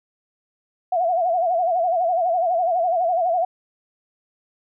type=tone with vibrato; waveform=sine; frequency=698.5 Hz; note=F5; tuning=in tune; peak=-17 dBFS; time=0.92-3.45 s; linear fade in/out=5 ms; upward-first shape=sine; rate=12 Hz; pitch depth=110 cents each way; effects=none